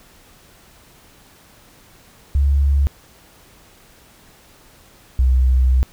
sine tone pair in turn, 70 / 63.84 Hz, C#2 / C2, +18 / -42 cents, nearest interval major second, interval 160 cents, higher first, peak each -12 / -11 dBFS, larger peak second, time 2.35-2.87 / 5.19-5.83 s, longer second, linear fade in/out 0 ms, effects pink hiss -49 dBFS RMS until 5.92 s

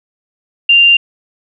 sine tone, 2787 Hz, F7, 4 cents flat, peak -4 dBFS, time 0.69-0.97 s, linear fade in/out 5 ms, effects none

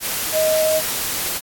sine tone in noise, 627 Hz, D#5, 13 cents sharp, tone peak -15 dBFS, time 0.32-0.82 s, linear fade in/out 50 ms, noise white, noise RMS -23 dBFS, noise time 0-1.41 s, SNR +5 dB, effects AAC 64 kbps

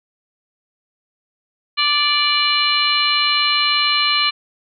harmonic tone with a mistuned harmonic, 587.3 Hz, D5, in tune, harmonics 2 / 3 / 4 / 5 / 6 / 7, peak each -21 / -28 / -20 / -20 / -28 / -19 dBFS, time 1.77-4.31 s, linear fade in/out 20 ms, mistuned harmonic 3, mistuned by -16 cents, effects none

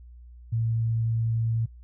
sine tone, 113.8 Hz, A#2, 41 cents flat, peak -23 dBFS, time 0.52-1.66 s, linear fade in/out 10 ms, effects noise-tail reverb RT60 0.1 s tail -20 dB re dry + added 60 Hz sine -44 dBFS peak until 1.83 s

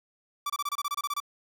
45% pulse tone bursts, 1161 Hz, D6, 20 cents flat, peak -28 dBFS, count 12, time 0.46-1.202 s, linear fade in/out 5 ms, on 38 ms, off 26 ms, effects none

